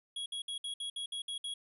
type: tone bursts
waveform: square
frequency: 3322 Hz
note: G#7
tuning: in tune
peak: -37 dBFS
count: 9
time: 0.16-1.54 s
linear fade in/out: 5 ms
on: 100 ms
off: 60 ms
effects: resampled to 32000 Hz